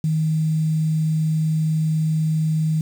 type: tone with quantisation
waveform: sine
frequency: 157.4 Hz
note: D#3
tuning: 20 cents sharp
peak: -17 dBFS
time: 0.04-2.81 s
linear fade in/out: 2 ms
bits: 7
effects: none